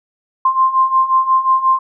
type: beating tone pair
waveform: sine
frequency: 1046.5 / 1052.1 Hz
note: C6 / C6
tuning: 0 / +9 cents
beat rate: 5.6 Hz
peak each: -16 / -12 dBFS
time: 0.45-1.79 s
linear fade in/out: 5 ms
effects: none